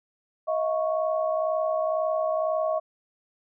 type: tone cluster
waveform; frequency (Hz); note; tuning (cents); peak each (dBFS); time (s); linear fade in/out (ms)
sine; 634 / 696 / 1108; D#5 / F5 / C#6; +32 / -6 / -1; -24 / -31 / -32; 0.47-2.8; 20
effects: none